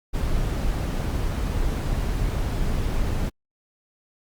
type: noise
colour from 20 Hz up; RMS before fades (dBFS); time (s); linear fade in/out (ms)
brown; -24; 0.13-3.3; 20
effects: Opus 48 kbps